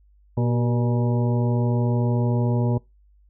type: harmonic tone with a mistuned harmonic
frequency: 120 Hz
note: B2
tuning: 49 cents flat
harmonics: 1 / 2 / 3 / 4 / 5 / 7 / 8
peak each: -20 / -26 / -30 / -32 / -34 / -37 / -38 dBFS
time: 0.37-2.78 s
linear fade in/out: 5 ms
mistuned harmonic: 3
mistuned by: +63 cents
effects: noise-tail reverb RT60 0.2 s tail -22 dB re dry + added 50 Hz sine -53 dBFS peak until 3.29 s